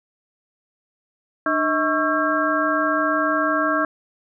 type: tone cluster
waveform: sine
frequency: 301 / 636 / 1108 / 1341 / 1608 Hz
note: D4 / D#5 / C#6 / E6 / G6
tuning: +43 / +38 / -1 / +29 / +44 cents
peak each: -24 dBFS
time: 1.46-3.85 s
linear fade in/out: 2 ms
effects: none